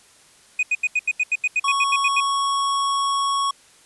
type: tone bursts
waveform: triangle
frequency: 2489 Hz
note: D#7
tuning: in tune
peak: -15 dBFS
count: 14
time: 0.59-2.203 s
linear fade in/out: 5 ms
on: 40 ms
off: 81 ms
type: tone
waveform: square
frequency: 1108.7 Hz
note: C#6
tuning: in tune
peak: -20 dBFS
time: 1.64-3.51 s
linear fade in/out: 5 ms
effects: white hiss -52 dBFS RMS until 3.85 s + resampled to 24000 Hz